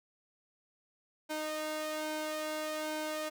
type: tone with flanger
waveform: sawtooth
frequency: 308.5 Hz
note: D#4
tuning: 15 cents flat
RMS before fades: -37 dBFS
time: 1.29-3.3 s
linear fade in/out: 20 ms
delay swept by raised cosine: 1.3 to 1.81 ms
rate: 1.2 Hz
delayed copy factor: +0.65
effects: none